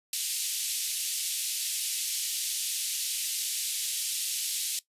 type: band-pass noise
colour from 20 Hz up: white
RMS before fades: -32 dBFS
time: 0.13-4.79 s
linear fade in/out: 2 ms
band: 2800 to 12000 Hz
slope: 24 dB/octave
effects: noise-tail reverb RT60 0.1 s tail -17 dB re dry + resampled to 32000 Hz